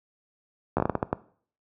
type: slowing click train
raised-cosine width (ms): 1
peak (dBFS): -9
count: 9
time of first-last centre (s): 0.77-1.129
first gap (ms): 13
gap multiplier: 1.34
effects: noise-tail reverb RT60 0.5 s tail -18 dB re dry + high-pass 80 Hz 12 dB/octave